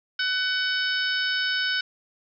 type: harmonic tone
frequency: 750 Hz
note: F#5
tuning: 23 cents sharp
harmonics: 2 / 3 / 4 / 5 / 6 / 7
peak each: -25 / -35 / -30 / -33 / -36 / -32 dBFS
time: 0.19-1.81 s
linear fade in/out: 5 ms
effects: none